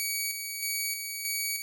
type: tone with tremolo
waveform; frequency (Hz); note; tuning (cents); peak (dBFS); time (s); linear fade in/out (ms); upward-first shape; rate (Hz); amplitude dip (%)
10% pulse; 2260; C#7; +33; -20; 0-1.62; 0; square; 1.6; 45
effects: none